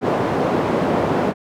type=band-pass noise; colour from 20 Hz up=white; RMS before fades=-19 dBFS; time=0.01-1.34 s; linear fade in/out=50 ms; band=140 to 600 Hz; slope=12 dB/octave; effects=none